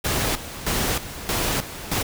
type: noise with tremolo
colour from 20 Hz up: pink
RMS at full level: -23 dBFS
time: 0.04-2.03 s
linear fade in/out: 10 ms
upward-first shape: square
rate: 1.6 Hz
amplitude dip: 75%
effects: none